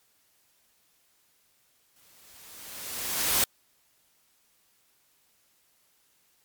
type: noise with exponential growth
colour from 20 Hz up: white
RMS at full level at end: -22 dBFS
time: 1.96-3.44 s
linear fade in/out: 2 ms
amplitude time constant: 320 ms
effects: white hiss -67 dBFS RMS until 6.44 s + MP3 96 kbps